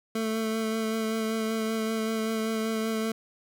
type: tone with vibrato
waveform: 25% pulse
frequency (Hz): 221.5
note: A3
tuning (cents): +12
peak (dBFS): -23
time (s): 0.15-3.12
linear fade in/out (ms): 5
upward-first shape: sine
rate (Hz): 5.2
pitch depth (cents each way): 17
effects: none